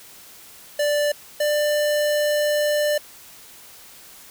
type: tone pair in turn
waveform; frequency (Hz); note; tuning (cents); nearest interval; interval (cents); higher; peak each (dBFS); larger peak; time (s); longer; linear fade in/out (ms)
square; 587.3 / 593.8; D5 / D5; 0 / +19; unison; 19; second; -19; neither; 0.79-1.12 / 1.4-2.98; second; 5
effects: white hiss -45 dBFS RMS until 4.3 s